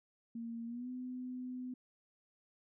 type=tone with pitch glide; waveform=sine; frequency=231.4 to 252.3 Hz; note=A#3 to B3; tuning=-13 to +37 cents; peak=-40 dBFS; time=0.35-1.74 s; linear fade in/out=5 ms; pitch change=+150 cents; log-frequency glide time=0.66-0.89 s; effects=none